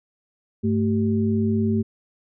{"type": "tone cluster", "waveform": "sine", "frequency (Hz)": [101.2, 220.9, 384.9], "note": ["G#2", "A3", "G4"], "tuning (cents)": [-44, 7, -32], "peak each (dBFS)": [-24, -20, -27], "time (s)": [0.63, 1.83], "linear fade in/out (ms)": 20, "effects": []}